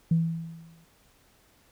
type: tone with exponential decay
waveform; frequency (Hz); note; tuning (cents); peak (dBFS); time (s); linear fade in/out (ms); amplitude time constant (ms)
sine; 164.81; E3; 0; -17; 0.11-0.85; 5; 160
effects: tanh soft clip ceiling -13 dBFS + pink hiss -62 dBFS RMS until 1.71 s